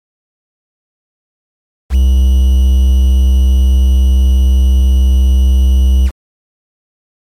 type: tone with quantisation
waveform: triangle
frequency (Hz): 64.7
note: C2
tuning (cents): -19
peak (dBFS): -3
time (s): 1.9-6.11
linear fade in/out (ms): 50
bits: 5
effects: MP3 64 kbps